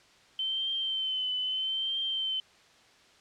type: tone with vibrato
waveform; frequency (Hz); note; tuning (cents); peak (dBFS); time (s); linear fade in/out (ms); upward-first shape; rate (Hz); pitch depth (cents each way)
sine; 3084; G7; -29; -28; 0.39-2.4; 2; triangle; 0.78; 47
effects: white hiss -59 dBFS RMS until 3.2 s + low-pass 5000 Hz 12 dB/octave